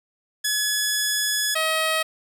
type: tone pair in turn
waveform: 10% pulse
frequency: 1698 / 636 Hz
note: G#6 / D#5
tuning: +38 / +38 cents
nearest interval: octave + perfect fourth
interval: 1700 cents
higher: first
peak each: -12 dBFS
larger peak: neither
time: 0.44-1.55 / 1.55-2.03 s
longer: first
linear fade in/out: 10 ms
effects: none